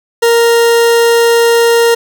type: tone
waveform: 40% pulse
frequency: 466.2 Hz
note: A#4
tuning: in tune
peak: -5 dBFS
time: 0.22-1.95 s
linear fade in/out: 10 ms
effects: none